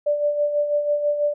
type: tone with tremolo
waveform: sine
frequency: 587.3 Hz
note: D5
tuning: in tune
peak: -16 dBFS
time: 0.06-1.34 s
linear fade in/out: 10 ms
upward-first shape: sine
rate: 6.1 Hz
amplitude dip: 55%
effects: none